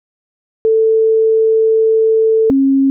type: tone pair in turn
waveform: sine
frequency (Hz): 443.5 / 271.3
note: A4 / C#4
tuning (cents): +14 / -37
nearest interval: major sixth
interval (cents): 851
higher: first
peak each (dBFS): -8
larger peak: neither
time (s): 0.65-2.5 / 2.5-2.9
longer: first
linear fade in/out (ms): 0
effects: none